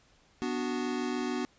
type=chord; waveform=square; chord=B minor; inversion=none; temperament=equal; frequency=246.9 / 293.7 / 370 Hz; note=B3 / D4 / F#4; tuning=0 / 0 / 0 cents; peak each=-34 / -37 / -36 dBFS; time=0.42-1.45 s; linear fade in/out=0 ms; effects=pink hiss -64 dBFS RMS until 1.58 s + resampled to 16000 Hz